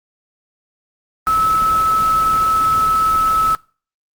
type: tone in noise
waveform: sine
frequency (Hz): 1300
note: E6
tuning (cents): -24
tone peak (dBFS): -12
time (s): 1.27-3.55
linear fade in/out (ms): 0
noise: pink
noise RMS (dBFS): -28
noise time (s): 1.27-3.55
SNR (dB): +13
effects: noise-tail reverb RT60 0.4 s tail -24 dB re dry + Opus 24 kbps